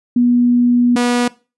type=tone pair in turn; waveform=sine / sawtooth; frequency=243 / 243 Hz; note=B3 / B3; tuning=-28 / -28 cents; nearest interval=unison; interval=0 cents; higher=neither; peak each=-9 dBFS; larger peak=neither; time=0.16-0.96 / 0.96-1.28 s; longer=first; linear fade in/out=5 ms; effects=noise-tail reverb RT60 0.3 s tail -20 dB re dry + resampled to 24000 Hz